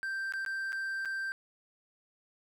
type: tone with dropouts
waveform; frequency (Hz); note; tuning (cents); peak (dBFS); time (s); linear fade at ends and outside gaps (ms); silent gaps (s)
triangle; 1569; G6; +1; -31; 0.03-1.32; 0; 0.323-0.337 / 0.45-0.462 / 0.722-0.729 / 1.05-1.056
effects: none